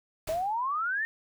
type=noise with exponential decay; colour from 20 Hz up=pink; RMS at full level=-36 dBFS; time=0.27-0.61 s; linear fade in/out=5 ms; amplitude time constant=72 ms
type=exponential sweep; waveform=sine; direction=up; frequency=622.3 to 1848 Hz; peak=-27 dBFS; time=0.29-1.05 s; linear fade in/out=0 ms
effects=none